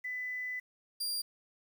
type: tone pair in turn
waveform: sine / sawtooth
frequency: 2000 / 4770 Hz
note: B6 / D8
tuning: +21 / +26 cents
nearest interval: octave + minor third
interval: 1505 cents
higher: second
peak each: -35 / -30 dBFS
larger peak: second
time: 0.04-0.6 / 1-1.22 s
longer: first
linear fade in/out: 10 ms
effects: 10-bit